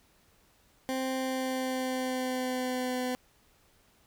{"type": "tone with pitch glide", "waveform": "20% pulse", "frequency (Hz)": [261.6, 252.1], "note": ["C4", "B3"], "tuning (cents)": [0, 36], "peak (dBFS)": -25, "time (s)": [0.89, 3.15], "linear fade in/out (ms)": 0, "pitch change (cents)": -64, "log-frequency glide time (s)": [1.16, 3.03], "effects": ["pink hiss -65 dBFS RMS until 4.06 s"]}